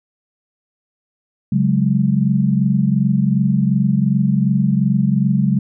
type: chord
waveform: sine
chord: C# suspended fourth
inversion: none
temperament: equal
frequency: 138.59 / 185 / 207.7 Hz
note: C#3 / F#3 / G#3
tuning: 0 / 0 / 0 cents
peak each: -17 dBFS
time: 1.52-5.59 s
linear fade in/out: 5 ms
effects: none